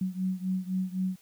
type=beating tone pair; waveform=sine; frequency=185 / 188.9 Hz; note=F#3 / F#3; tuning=0 / +36 cents; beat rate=3.9 Hz; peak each=-30 / -32 dBFS; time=0.01-1.16 s; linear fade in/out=5 ms; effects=white hiss -61 dBFS RMS until 1.21 s